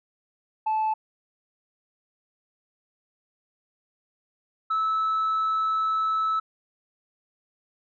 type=tone pair in turn; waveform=sine; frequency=871 / 1305 Hz; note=A5 / E6; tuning=-18 / -18 cents; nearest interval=perfect fifth; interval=700 cents; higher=second; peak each=-20 dBFS; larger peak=neither; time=0.66-0.94 / 4.7-6.4 s; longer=second; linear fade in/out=10 ms; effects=tanh soft clip ceiling -20 dBFS